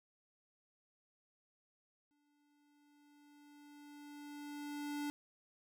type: tone with exponential growth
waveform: square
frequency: 291.6 Hz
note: D4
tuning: 12 cents flat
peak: -38 dBFS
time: 2.11-5.1 s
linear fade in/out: 0 ms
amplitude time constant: 650 ms
effects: none